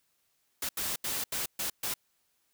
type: noise bursts at uneven times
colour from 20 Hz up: white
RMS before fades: -33 dBFS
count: 6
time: 0.62-0.69 / 0.77-0.96 / 1.04-1.24 / 1.32-1.46 / 1.59-1.7 / 1.83-1.94 s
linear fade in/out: 5 ms
effects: white hiss -74 dBFS RMS until 2.53 s